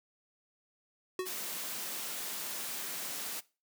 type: tone with exponential decay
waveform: square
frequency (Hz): 370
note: F#4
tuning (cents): 0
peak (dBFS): -30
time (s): 1.19-1.41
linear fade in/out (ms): 2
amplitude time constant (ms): 46
type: high-pass noise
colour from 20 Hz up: white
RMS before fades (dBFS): -39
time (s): 1.25-3.41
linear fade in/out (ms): 20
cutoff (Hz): 150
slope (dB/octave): 96
effects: noise-tail reverb RT60 0.3 s tail -20 dB re dry